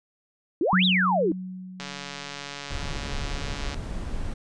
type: exponential two-way sweep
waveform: sine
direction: up then down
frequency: 292.1 to 3971 to 292.1 Hz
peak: -20 dBFS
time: 0.61-1.32 s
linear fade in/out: 2 ms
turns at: 0.85 s
type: tone with exponential decay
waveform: sine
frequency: 185 Hz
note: F#3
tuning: in tune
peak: -18 dBFS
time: 0.73-2.76 s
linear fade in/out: 0 ms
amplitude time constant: 440 ms
type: click train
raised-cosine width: 0.2 ms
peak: -18 dBFS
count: 277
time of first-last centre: 1.8-3.744 s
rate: 142 Hz
type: noise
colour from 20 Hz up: brown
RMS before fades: -31 dBFS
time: 2.7-4.34 s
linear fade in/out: 10 ms
effects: resampled to 22050 Hz